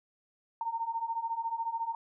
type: beating tone pair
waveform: sine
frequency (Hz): 906 / 920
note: A#5 / A#5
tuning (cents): -50 / -23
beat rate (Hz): 14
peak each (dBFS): -36 / -33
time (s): 0.61-1.95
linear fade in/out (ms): 2
effects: none